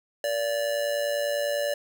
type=tone with amplitude modulation; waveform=square; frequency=580 Hz; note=D5; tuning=22 cents flat; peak=-23 dBFS; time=0.24-1.74 s; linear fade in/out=2 ms; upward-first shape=sine; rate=110 Hz; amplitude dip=55%; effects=none